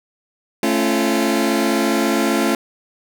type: chord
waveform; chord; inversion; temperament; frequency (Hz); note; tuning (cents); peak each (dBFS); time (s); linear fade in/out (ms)
sawtooth; A augmented; none; just; 220 / 275 / 343.8; A3 / C#4 / E#4; 0 / -14 / -27; -16; 0.63-2.55; 2
effects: none